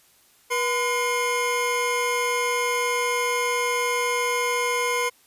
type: tone cluster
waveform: square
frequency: 483.3 / 1017 / 2137 Hz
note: B4 / C6 / C7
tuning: -38 / -50 / +36 cents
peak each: -27 dBFS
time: 0.5-5.1 s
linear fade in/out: 20 ms
effects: white hiss -58 dBFS RMS until 5.26 s + resampled to 32000 Hz